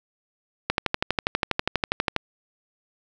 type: click train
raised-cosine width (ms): 0.3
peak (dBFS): -5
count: 19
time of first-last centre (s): 0.7-2.163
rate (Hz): 12.3
effects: none